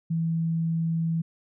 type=tone; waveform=sine; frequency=164.3 Hz; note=E3; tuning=5 cents flat; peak=-23 dBFS; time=0.1-1.22 s; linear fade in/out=10 ms; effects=none